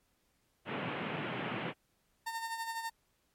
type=band-pass noise; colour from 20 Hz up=pink; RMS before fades=-38 dBFS; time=0.65-1.74 s; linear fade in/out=50 ms; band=120 to 3100 Hz; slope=48 dB/octave
type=tone with tremolo; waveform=30% pulse; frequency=910 Hz; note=A#5; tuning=42 cents flat; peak=-32 dBFS; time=2.26-2.9 s; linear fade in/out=10 ms; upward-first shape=sine; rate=12 Hz; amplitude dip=55%
effects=pink hiss -75 dBFS RMS until 3.34 s + MP3 64 kbps